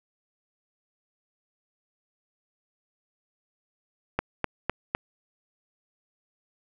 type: click train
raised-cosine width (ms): 0.5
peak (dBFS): -9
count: 4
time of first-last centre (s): 4.19-4.949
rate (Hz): 3.95
effects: none